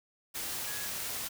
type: tone in noise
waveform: sine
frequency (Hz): 1676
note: G#6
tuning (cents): +15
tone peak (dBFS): -44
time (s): 0.66-0.88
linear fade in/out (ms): 20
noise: white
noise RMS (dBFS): -37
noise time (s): 0.34-1.29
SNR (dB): -10
effects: none